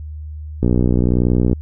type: click train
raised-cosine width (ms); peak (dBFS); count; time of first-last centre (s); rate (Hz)
3; -3; 56; 0.63-1.53; 61.1
effects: added 76 Hz sine -27 dBFS peak until 1.61 s